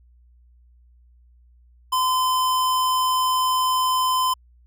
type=tone; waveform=square; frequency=1024 Hz; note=C6; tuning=38 cents flat; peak=-19 dBFS; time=1.92-4.34 s; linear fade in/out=10 ms; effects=added 60 Hz sine -51 dBFS peak until 4.66 s